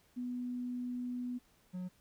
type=tone pair in turn; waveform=sine / triangle; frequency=246.9 / 181.95 Hz; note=B3 / F#3; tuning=0 / -29 cents; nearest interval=perfect fourth; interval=529 cents; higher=first; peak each=-36 / -36 dBFS; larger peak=neither; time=0.16-1.39 / 1.73-1.89 s; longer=first; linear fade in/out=20 ms; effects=pink hiss -69 dBFS RMS until 2 s